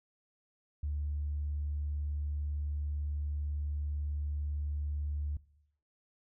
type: tone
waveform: sine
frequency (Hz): 73.5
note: D2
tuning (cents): +2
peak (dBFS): -31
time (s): 0.83-5.37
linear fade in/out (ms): 5
effects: noise-tail reverb RT60 0.8 s tail -22 dB re dry + tanh soft clip ceiling -27 dBFS